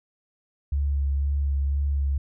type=tone with vibrato; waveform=sine; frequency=70.2 Hz; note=C#2; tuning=22 cents sharp; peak=-21 dBFS; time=0.72-2.18 s; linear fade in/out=5 ms; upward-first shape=sine; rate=2 Hz; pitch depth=20 cents each way; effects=none